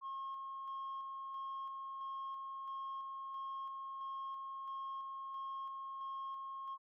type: tone with tremolo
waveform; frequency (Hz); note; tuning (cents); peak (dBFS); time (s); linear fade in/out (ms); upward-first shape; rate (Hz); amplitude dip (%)
sine; 1079; C#6; -47; -39; 0.01-6.78; 50; square; 1.5; 30
effects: tanh soft clip ceiling -39 dBFS